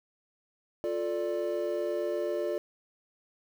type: chord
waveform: triangle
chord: D minor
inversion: first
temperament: just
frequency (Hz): 352.4 / 440.5 / 587.3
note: F4 / A4 / D5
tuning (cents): +16 / +2 / 0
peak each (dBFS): -31 / -33 / -30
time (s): 0.84-2.58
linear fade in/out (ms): 0
effects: 9-bit